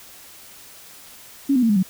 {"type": "tone with pitch steps", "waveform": "sine", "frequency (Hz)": [277.2, 251.3, 227.8, 206.5, 187.16], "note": ["C#4", "B3", "A#3", "G#3", "F#3"], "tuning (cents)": [0, 30, -40, -10, 20], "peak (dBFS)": -14, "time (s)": [1.49, 1.83], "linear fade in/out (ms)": 10, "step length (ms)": 68, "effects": ["white hiss -44 dBFS RMS until 1.89 s"]}